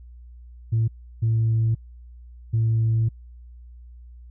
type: tone bursts at uneven times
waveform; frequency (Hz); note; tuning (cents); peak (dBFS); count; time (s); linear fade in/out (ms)
sine; 112.7; A2; +42; -16; 3; 0.72-0.88 / 1.22-1.75 / 2.53-3.09; 10
effects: tanh soft clip ceiling -15 dBFS + added 60 Hz sine -41 dBFS peak until 4.3 s